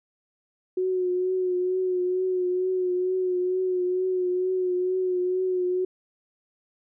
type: tone with vibrato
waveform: sine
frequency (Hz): 366.7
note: F#4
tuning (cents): -15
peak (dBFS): -22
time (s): 0.77-5.85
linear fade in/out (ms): 5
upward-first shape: triangle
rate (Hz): 2.2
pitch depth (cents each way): 36
effects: none